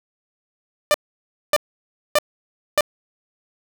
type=tone bursts; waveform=sawtooth; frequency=596 Hz; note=D5; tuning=25 cents sharp; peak=-9 dBFS; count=4; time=0.91-2.808 s; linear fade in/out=0 ms; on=32 ms; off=590 ms; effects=none